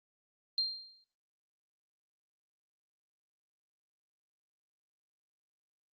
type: tone with exponential decay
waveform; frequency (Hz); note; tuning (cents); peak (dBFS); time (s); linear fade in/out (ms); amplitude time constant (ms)
sine; 4186; C8; 0; -26; 0.58-1.04; 1; 99
effects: noise-tail reverb RT60 0.5 s tail -26 dB re dry + Opus 32 kbps